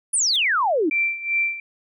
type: exponential sweep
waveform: sine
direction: down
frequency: 10230 to 282 Hz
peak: -17 dBFS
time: 0.13-0.9 s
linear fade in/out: 10 ms
type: tone with exponential growth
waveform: 5% pulse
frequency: 2060 Hz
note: C7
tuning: 28 cents flat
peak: -24 dBFS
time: 0.28-0.36 s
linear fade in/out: 2 ms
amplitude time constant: 17 ms
type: tone with tremolo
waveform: sine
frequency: 2349 Hz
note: D7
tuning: in tune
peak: -17 dBFS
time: 0.91-1.6 s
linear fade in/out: 2 ms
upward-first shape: sine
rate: 2.6 Hz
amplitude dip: 80%
effects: none